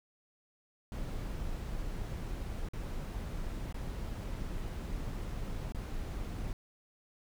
brown noise with dropouts, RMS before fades -38 dBFS, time 0.92-6.53 s, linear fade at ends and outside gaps 1 ms, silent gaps 2.687-2.734 / 3.726-3.743 / 5.722-5.747 s, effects none

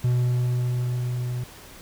triangle tone with level ramp, 123.47 Hz, B2, in tune, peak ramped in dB -16 to -24 dBFS, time 0.04-1.44 s, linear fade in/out 5 ms, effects pink hiss -45 dBFS RMS until 1.81 s

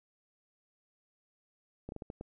slowing click train, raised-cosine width 2 ms, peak -28 dBFS, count 6, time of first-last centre 1.89-2.211 s, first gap 31 ms, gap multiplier 1.37, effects none

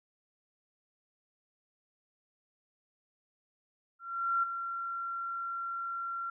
sine tone with ADSR envelope, 1369 Hz, F6, 35 cents flat, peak -25 dBFS, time 3.99-6.3 s, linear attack 440 ms, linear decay 10 ms, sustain -9 dB, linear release 4 ms, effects none

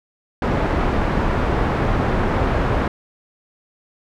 pink low-pass noise, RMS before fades -19 dBFS, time 0.42-2.88 s, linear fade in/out 2 ms, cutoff 1400 Hz, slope 12 dB/octave, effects none

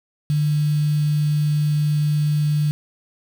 sine tone with quantisation, 149.3 Hz, D3, 29 cents sharp, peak -16 dBFS, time 0.3-2.71 s, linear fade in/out 0 ms, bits 6, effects none

